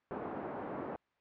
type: band-pass noise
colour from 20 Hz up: pink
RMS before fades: -41 dBFS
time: 0.11-0.96 s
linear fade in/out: 0 ms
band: 260 to 970 Hz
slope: 12 dB/octave
effects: white hiss -75 dBFS RMS until 1.2 s + low-pass 2000 Hz 12 dB/octave